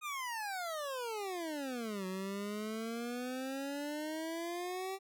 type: exponential two-way sweep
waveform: 25% pulse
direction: down then up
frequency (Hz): 1252 to 185 to 389.7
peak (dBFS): -34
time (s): 0.01-4.99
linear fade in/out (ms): 50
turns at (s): 2.06
effects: none